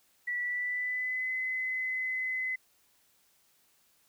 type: tone with pitch glide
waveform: sine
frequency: 1953 to 2031 Hz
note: B6 to B6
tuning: -20 to +48 cents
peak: -30 dBFS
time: 0.27-2.56 s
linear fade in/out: 10 ms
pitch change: +68 cents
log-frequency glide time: 0.4-1.31 s
effects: white hiss -68 dBFS RMS until 4.08 s